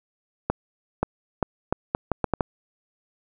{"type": "accelerating click train", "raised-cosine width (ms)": 1, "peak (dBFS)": -7, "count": 9, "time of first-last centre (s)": [0.5, 2.408], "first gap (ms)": 530, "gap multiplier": 0.75, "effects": []}